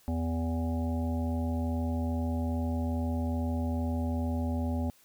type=harmonic tone; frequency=82.41 Hz; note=E2; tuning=in tune; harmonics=1 / 3 / 5 / 7 / 9 / 10; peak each=-30 / -32 / -47 / -41 / -45 / -45 dBFS; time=0.08-4.9 s; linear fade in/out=0 ms; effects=white hiss -62 dBFS RMS until 5.04 s